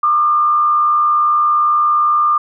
sine tone with frequency modulation, 1200 Hz, D6, 37 cents sharp, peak -10 dBFS, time 0.03-2.38 s, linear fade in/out 5 ms, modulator 82.5 Hz, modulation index 0.4, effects none

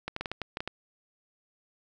clicks, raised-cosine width 0.3 ms, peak -17 dBFS, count 9, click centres 0.08 / 0.164 / 0.21 / 0.258 / 0.316 / 0.417 / 0.571 / 0.605 / 0.676 s, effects none

